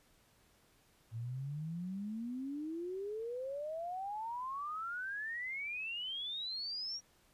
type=exponential sweep; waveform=sine; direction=up; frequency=110 to 5720 Hz; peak=-38 dBFS; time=1.11-7.01 s; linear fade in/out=50 ms; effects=pink hiss -69 dBFS RMS until 7.33 s + resampled to 32000 Hz